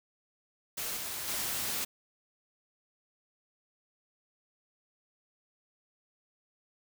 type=noise with level steps; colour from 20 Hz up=white; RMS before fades=-36 / -38 / -34 dBFS; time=0.77-1.85 s; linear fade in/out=10 ms; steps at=0.96 / 1.27 s; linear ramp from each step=20 ms; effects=none